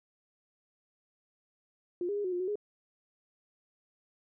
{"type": "tone with pitch steps", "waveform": "sine", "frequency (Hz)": [352.7, 407.5, 410.8, 367.1, 354.8, 369.6, 415.6], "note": ["F4", "G#4", "G#4", "F#4", "F4", "F#4", "G#4"], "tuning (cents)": [17, -33, -19, -14, 27, -2, 1], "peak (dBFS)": -30, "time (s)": [2.01, 2.556], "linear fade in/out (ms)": 2, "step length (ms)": 78, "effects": []}